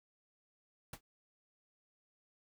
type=noise with exponential decay; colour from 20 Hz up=pink; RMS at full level=-41 dBFS; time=0.93-1.01 s; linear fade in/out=5 ms; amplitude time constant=17 ms; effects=none